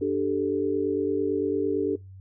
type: chord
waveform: sine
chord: D suspended fourth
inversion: none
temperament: just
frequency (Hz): 293.7 / 391.6 / 440.5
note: D4 / G4 / A4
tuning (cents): 0 / -2 / +2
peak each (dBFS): -27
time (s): 0.01-1.96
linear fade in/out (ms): 10
effects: noise-tail reverb RT60 0.2 s tail -20 dB re dry + added 95 Hz sine -42 dBFS peak until 2.2 s